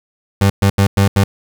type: tone bursts at uneven times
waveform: 30% pulse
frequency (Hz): 98.9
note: G2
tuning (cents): +16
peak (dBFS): -6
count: 5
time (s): 0.41-0.5 / 0.62-0.7 / 0.78-0.87 / 0.97-1.08 / 1.16-1.24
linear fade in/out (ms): 5
effects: 8-bit